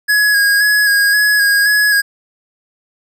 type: tone with vibrato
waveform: square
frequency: 1661.2 Hz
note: G#6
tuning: in tune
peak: -10 dBFS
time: 0.08-2.02 s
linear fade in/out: 20 ms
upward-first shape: square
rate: 1.9 Hz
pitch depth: 24 cents each way
effects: none